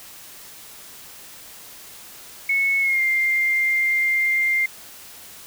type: tone with pitch glide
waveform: sine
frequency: 2200 to 2103 Hz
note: C#7 to C7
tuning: -14 to +8 cents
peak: -17 dBFS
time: 2.49-4.66 s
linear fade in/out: 5 ms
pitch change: -78 cents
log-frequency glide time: 2.8-3.02 s
effects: white hiss -42 dBFS RMS until 5.46 s